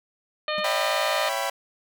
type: harmonic tone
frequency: 609 Hz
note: D#5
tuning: 37 cents flat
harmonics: 1 / 2 / 3 / 4 / 5 / 6 / 7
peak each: -28 / -31 / -33 / -34 / -35 / -36 / -36 dBFS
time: 0.48-1.29 s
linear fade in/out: 2 ms
type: tone with exponential decay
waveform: square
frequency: 196 Hz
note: G3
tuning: in tune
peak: -33 dBFS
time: 0.58-0.66 s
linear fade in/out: 2 ms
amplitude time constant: 16 ms
type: chord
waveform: sawtooth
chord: C# half-diminished seventh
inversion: none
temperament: equal with one note detuned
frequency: 554.4 / 669.2 / 784 / 987.8 Hz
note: C#5 / E5 / G5 / B5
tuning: 0 / +26 / 0 / 0 cents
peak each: -27 dBFS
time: 0.64-1.5 s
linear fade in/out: 5 ms
effects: none